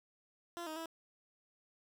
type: tone with pitch steps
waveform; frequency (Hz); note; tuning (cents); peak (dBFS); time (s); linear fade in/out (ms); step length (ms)
15% pulse; 343.5 / 313.7 / 327; F4 / D#4 / E4; -29 / +14 / -14; -35; 0.57-0.858; 0; 96
effects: none